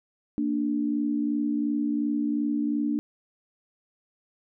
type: tone pair together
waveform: sine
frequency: 230.9 / 293.7 Hz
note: A#3 / D4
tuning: -16 / 0 cents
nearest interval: major third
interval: 416 cents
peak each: -28 / -25 dBFS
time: 0.38-2.99 s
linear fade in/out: 0 ms
effects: none